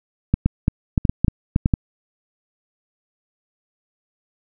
clicks, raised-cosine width 5 ms, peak -3 dBFS, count 11, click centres 0.34 / 0.46 / 0.681 / 0.978 / 1.052 / 1.095 / 1.246 / 1.282 / 1.561 / 1.659 / 1.738 s, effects none

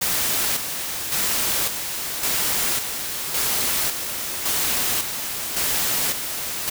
white noise with tremolo, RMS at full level -22 dBFS, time 0.01-6.7 s, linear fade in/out 10 ms, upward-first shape square, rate 0.9 Hz, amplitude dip 50%, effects none

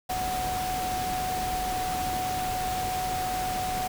sine tone in noise, 740 Hz, F#5, in tune, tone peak -28 dBFS, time 0.09-3.88 s, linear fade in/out 10 ms, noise pink, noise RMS -34 dBFS, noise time 0.09-3.88 s, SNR +3 dB, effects none

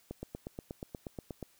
click train, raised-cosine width 2 ms, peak -26 dBFS, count 12, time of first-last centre 0.11-1.427 s, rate 8.35 Hz, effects white hiss -66 dBFS RMS until 1.59 s

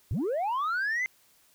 sine linear sweep, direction up, 73.42 to 2093 Hz, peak -24 dBFS, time 0.11-1.06 s, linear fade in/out 0 ms, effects tanh soft clip ceiling -25 dBFS + white hiss -63 dBFS RMS until 1.54 s

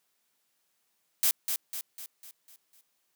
blue noise with echo, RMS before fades -24 dBFS, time 1.23-1.31 s, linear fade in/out 0 ms, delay 250 ms, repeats 6, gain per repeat -6 dB, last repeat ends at 2.81 s, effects white hiss -75 dBFS RMS until 3.15 s + high-pass 150 Hz 12 dB/octave

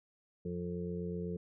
harmonic tone, 88 Hz, F2, 14 cents sharp, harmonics 1 / 2 / 4 / 5 / 6, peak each -45 / -38 / -46 / -41 / -54 dBFS, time 0.45-1.37 s, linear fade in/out 5 ms, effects none

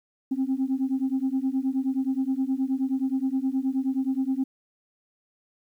sine beating tone pair, 260.4 / 269.9 Hz, C4 / C#4, -8 / -46 cents, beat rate 9.5 Hz, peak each -25 dBFS, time 0.31-4.44 s, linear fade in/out 10 ms, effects tanh soft clip ceiling -18 dBFS + 10-bit

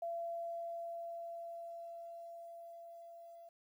sine tone with level ramp, 678 Hz, E5, 49 cents sharp, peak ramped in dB -37 to -52 dBFS, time 0.02-3.49 s, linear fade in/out 5 ms, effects 12-bit

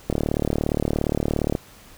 click train, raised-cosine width 2 ms, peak -8 dBFS, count 55, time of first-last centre 0.1-1.552 s, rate 37.2 Hz, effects pink hiss -48 dBFS RMS until 1.97 s

